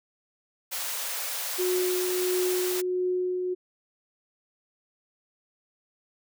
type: high-pass noise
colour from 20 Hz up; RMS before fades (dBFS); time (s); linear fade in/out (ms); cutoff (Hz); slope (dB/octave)
white; -32; 0.71-2.82; 20; 470; 48
type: tone with tremolo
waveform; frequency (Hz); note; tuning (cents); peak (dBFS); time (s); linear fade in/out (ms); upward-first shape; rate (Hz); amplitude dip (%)
sine; 364.3; F#4; -27; -23; 1.58-3.55; 20; triangle; 1.5; 35
effects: none